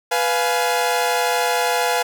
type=chord; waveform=sawtooth; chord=F diminished; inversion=second; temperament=equal with one note detuned; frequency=493.9 / 698.5 / 840.7 Hz; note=Cb5 / F5 / Ab5; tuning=0 / 0 / +21 cents; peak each=-18 dBFS; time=0.11-2.03 s; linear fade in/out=10 ms; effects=none